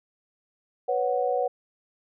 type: chord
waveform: sine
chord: B suspended second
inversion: none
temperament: equal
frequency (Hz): 493.9 / 554.4 / 740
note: B4 / C#5 / F#5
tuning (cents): 0 / 0 / 0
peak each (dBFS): -26 / -28 / -27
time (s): 0.88-1.48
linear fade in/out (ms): 10
effects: none